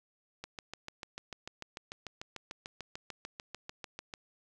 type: click train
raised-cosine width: 0.2 ms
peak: -24 dBFS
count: 26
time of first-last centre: 0.44-4.138 s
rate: 6.76 Hz
effects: none